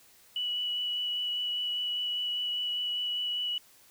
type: tone with vibrato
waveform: sine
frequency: 2946 Hz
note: F#7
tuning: 8 cents flat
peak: -29 dBFS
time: 0.36-3.58 s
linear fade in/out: 2 ms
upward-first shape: triangle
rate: 5 Hz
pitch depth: 13 cents each way
effects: white hiss -59 dBFS RMS until 3.9 s